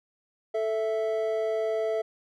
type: tone pair together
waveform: triangle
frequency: 439.5 / 659.3 Hz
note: A4 / E5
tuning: -2 / 0 cents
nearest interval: perfect fifth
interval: 702 cents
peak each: -26 dBFS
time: 0.54-2.02 s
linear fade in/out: 10 ms
effects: none